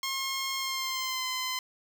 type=tone with pitch glide; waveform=10% pulse; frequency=1074 to 1028.5 Hz; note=C6 to C6; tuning=+45 to -30 cents; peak=-22 dBFS; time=0.03-1.59 s; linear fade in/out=2 ms; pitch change=-75 cents; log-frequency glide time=0.57-1.26 s; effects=none